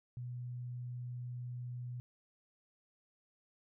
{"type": "tone", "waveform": "sine", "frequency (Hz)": 123, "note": "B2", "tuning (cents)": -7, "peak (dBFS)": -40, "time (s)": [0.17, 2], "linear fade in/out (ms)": 0, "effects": []}